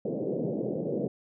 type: band-pass noise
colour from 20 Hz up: white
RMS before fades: -31 dBFS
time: 0.05-1.08 s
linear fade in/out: 5 ms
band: 130 to 560 Hz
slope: 48 dB/octave
effects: none